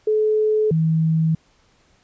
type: tone pair in turn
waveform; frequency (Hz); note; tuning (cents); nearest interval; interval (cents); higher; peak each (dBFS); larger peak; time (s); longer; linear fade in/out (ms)
sine; 430 / 160.56; A4 / E3; -40 / -45; octave + perfect fourth; 1705; first; -15; neither; 0.07-0.71 / 0.71-1.35; neither; 5
effects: pink hiss -59 dBFS RMS until 2.03 s + resampled to 16000 Hz